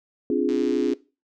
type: chord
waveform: sine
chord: D half-diminished seventh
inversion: third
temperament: equal with one note detuned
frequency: 261.6 / 293.7 / 347 / 415.3 Hz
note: C4 / D4 / F4 / Ab4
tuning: 0 / 0 / -11 / 0 cents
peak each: -25 dBFS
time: 0.3-0.94 s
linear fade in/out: 2 ms
type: click train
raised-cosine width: 0.2 ms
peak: -24 dBFS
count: 56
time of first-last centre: 0.49-0.934 s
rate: 124 Hz
effects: noise-tail reverb RT60 0.3 s tail -19 dB re dry